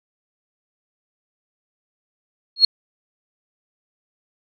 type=tone with exponential growth; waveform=sine; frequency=4299 Hz; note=C8; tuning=46 cents sharp; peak=-4 dBFS; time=2.56-2.65 s; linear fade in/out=5 ms; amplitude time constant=18 ms; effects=none